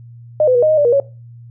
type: tone with pitch steps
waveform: sine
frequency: 611 / 506 / 485.2 / 619 / 623 / 584 / 477.2 / 556 Hz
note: D#5 / B4 / B4 / D#5 / D#5 / D5 / A#4 / C#5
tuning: -32 / +42 / -31 / -9 / +2 / -10 / +41 / +5 cents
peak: -9 dBFS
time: 0.4-1 s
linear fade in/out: 2 ms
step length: 75 ms
effects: noise-tail reverb RT60 0.3 s tail -19 dB re dry + added 118 Hz sine -35 dBFS peak until 1.5 s